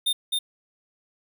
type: tone with echo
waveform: square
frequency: 3631 Hz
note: A#7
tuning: 46 cents flat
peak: -21 dBFS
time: 0.06-0.13 s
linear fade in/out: 10 ms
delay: 260 ms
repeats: 1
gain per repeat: -2 dB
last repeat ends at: 0.39 s
effects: none